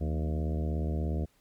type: harmonic tone with a mistuned harmonic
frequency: 76.9 Hz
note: D#2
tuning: 20 cents flat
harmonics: 1 / 2 / 3 / 4 / 5 / 6 / 7 / 8 / 9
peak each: -29 / -35 / -39 / -41 / -43 / -45 / -46 / -47 / -48 dBFS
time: 0-1.26 s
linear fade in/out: 20 ms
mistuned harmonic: 2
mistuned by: +100 cents
effects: pink hiss -68 dBFS RMS until 1.4 s + MP3 96 kbps